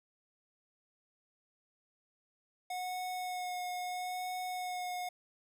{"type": "tone with vibrato", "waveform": "square", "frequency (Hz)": 728, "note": "F#5", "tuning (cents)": -28, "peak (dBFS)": -37, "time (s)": [2.7, 5.09], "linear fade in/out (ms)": 5, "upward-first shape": "sine", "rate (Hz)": 0.76, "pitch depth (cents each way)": 14, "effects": []}